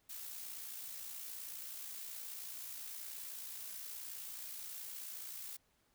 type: noise with amplitude modulation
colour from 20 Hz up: blue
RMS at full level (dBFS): -45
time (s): 0.09-5.57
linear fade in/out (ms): 10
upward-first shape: sine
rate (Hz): 58.9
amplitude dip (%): 40
effects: pink hiss -75 dBFS RMS until 5.94 s